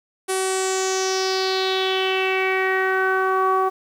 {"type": "tone with low-pass filter sweep", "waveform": "sawtooth", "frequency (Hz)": 378.6, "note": "F#4", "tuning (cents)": 40, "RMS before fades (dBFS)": -21, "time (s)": [0.28, 3.7], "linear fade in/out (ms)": 20, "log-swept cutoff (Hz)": [10000, 1000], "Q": 4.8, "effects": ["8-bit"]}